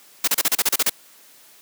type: noise bursts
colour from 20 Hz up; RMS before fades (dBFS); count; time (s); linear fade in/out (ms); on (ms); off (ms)
white; -18; 10; 0.24-0.897; 5; 36; 33
effects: white hiss -50 dBFS RMS until 1.61 s + high-pass 200 Hz 12 dB/octave